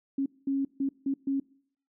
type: tone bursts at uneven times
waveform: sine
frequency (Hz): 273.8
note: C#4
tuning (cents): -21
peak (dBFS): -25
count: 5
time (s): 0.18-0.26 / 0.47-0.65 / 0.8-0.89 / 1.06-1.14 / 1.27-1.4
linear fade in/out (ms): 5
effects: noise-tail reverb RT60 0.6 s tail -23 dB re dry